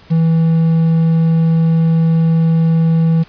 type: tone with quantisation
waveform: triangle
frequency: 163.4 Hz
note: E3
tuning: 15 cents flat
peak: -7 dBFS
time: 0.1-3.24 s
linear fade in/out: 20 ms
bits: 6
effects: pink hiss -44 dBFS RMS until 3.28 s + resampled to 11025 Hz